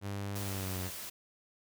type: tone with pitch glide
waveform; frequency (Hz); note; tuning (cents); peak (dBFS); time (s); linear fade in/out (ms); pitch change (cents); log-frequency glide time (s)
sawtooth; 100.1 to 91.79; G2 to F#2; +37 to -13; -32; 0.01-0.91; 50; -150; 0.41-0.79
type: noise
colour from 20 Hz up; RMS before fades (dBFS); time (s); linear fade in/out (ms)
white; -43; 0.35-1.1; 10
effects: none